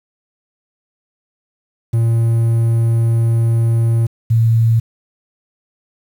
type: tone pair in turn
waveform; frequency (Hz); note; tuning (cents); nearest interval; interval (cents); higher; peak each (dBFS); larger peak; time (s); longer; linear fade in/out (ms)
triangle / sine; 115 / 113.94; A#2 / A#2; -23 / -39; unison; 16; first; -9 / -9; neither; 1.93-4.07 / 4.3-4.8; first; 10
effects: 7-bit